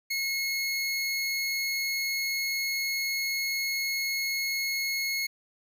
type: tone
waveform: 25% pulse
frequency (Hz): 2173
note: C#7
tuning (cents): -35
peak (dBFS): -24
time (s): 0.1-5.27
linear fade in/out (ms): 10
effects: none